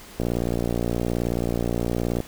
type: click train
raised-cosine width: 2 ms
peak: -11 dBFS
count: 119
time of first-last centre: 0.2-2.203 s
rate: 58.9 Hz
effects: pink hiss -44 dBFS RMS until 2.27 s